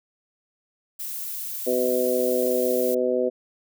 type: noise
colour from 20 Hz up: violet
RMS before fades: -32 dBFS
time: 0.99-2.95 s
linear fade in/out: 10 ms
type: harmonic tone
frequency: 125.8 Hz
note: B2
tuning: 32 cents sharp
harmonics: 2 / 3 / 4 / 5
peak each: -29 / -25 / -23 / -28 dBFS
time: 1.66-3.3 s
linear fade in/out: 20 ms
effects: none